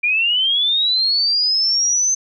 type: linear sweep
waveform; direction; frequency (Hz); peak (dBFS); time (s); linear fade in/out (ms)
sine; up; 2371 to 6230; -14; 0.03-2.15; 10
effects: none